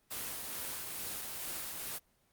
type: noise with tremolo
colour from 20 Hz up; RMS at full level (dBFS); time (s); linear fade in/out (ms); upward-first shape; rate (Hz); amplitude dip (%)
white; -39; 0.1-1.99; 20; sine; 2.3; 25
effects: pink hiss -72 dBFS RMS until 2.32 s + Opus 24 kbps